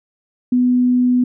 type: tone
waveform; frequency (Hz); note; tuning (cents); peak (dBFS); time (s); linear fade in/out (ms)
sine; 248.5; B3; +11; -11; 0.52-1.24; 5
effects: none